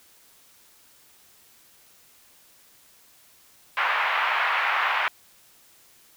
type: band-pass noise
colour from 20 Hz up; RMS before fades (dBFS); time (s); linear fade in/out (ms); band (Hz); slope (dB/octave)
pink; -24; 3.77-5.08; 0; 890 to 2500; 24
effects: white hiss -56 dBFS RMS until 6.16 s